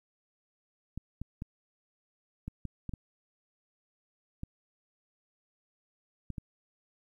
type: clicks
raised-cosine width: 5 ms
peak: -25 dBFS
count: 10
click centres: 0.976 / 1.216 / 1.421 / 2.48 / 2.653 / 2.893 / 2.937 / 4.434 / 6.303 / 6.382 s
effects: 11-bit